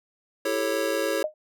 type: chord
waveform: square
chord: A dominant seventh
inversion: second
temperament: just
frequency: 330 / 396 / 440 / 550 Hz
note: E4 / G4 / A4 / C#5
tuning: +2 / +18 / 0 / -14 cents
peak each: -32 / -32 / -31 / -28 dBFS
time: 0.45-1.23 s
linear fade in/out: 5 ms
type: tone with exponential decay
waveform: sine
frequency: 615 Hz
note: D#5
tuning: 20 cents flat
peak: -19 dBFS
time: 1.24-1.34 s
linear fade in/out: 2 ms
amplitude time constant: 21 ms
effects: none